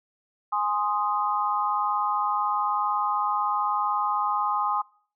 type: chord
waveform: sine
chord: Ab major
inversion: none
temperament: equal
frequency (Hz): 830.6 / 1046.5 / 1244.5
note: Ab5 / C6 / Eb6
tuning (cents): 0 / 0 / 0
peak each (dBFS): -27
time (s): 0.52-4.82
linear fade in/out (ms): 10
effects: noise-tail reverb RT60 0.5 s tail -24 dB re dry